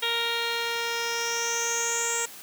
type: tone with low-pass filter sweep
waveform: 10% pulse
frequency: 466.2 Hz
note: A#4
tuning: in tune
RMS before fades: -28 dBFS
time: 0.02-2.26 s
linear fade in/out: 10 ms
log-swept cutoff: 3600 to 7700 Hz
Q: 7.5
effects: white hiss -44 dBFS RMS until 2.42 s + high-pass 100 Hz 12 dB/octave